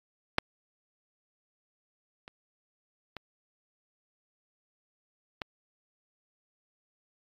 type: clicks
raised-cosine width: 0.3 ms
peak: -7 / -29 / -23 / -17 dBFS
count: 4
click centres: 0.384 / 2.279 / 3.167 / 5.418 s
effects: AAC 32 kbps